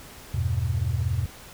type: chord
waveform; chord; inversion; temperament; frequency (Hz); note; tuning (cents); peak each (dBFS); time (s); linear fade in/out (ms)
sine; E minor; none; just; 82.41 / 98.89 / 123.61; E2 / G2 / B2; 0 / +16 / +2; -27; 0.34-1.26; 5
effects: pink hiss -45 dBFS RMS until 1.53 s